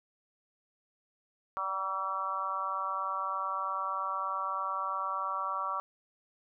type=harmonic tone with a mistuned harmonic; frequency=191.2 Hz; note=G3; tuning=43 cents flat; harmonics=3 / 4 / 5 / 6 / 7; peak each=-44 / -43 / -39 / -33 / -38 dBFS; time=1.57-5.8 s; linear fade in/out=0 ms; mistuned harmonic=3; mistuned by=+30 cents; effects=none